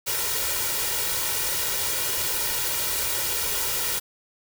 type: noise with comb filter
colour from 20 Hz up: white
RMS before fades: -26 dBFS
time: 0.06-4 s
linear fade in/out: 20 ms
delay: 2.1 ms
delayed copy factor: +0.7
effects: none